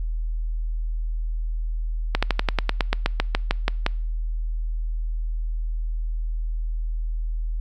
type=slowing click train; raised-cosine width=0.3 ms; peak=-4 dBFS; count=15; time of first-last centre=2.15-3.864 s; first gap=76 ms; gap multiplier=1.07; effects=noise-tail reverb RT60 0.6 s tail -26 dB re dry + added 40 Hz sine -23 dBFS peak until 7.6 s